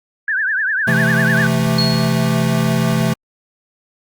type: tone with vibrato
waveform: sine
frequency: 1634 Hz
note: G#6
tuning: 29 cents flat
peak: -15 dBFS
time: 0.28-1.47 s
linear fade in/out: 2 ms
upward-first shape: triangle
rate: 10 Hz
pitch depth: 180 cents each way
type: chord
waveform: square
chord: A minor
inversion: first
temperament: equal with one note detuned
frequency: 130.81 / 167.69 / 220 Hz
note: C3 / E3 / A3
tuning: 0 / +30 / 0 cents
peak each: -19 dBFS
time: 0.87-3.14 s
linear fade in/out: 10 ms
type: tone with exponential decay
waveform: sine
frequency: 4313 Hz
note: C#8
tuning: 48 cents flat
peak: -14 dBFS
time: 1.78-2.47 s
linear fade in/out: 5 ms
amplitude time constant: 150 ms
effects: Opus 48 kbps